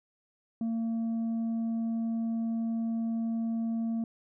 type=tone with tanh clipping; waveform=sine; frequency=227.7 Hz; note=A#3; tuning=40 cents flat; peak=-29 dBFS; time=0.61-4.04 s; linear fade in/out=2 ms; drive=3 dB; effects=none